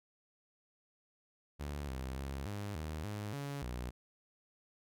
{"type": "tone with pitch steps", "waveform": "sawtooth", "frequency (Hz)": [72.4, 65.3, 68.3, 102, 77.5, 104.2, 141.3, 61.4], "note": ["D2", "C2", "C#2", "G#2", "D#2", "G#2", "C#3", "B1"], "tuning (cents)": [-24, -3, -25, -31, -6, 6, 34, -9], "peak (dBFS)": -35, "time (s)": [1.59, 3.91], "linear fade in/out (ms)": 20, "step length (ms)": 290, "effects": []}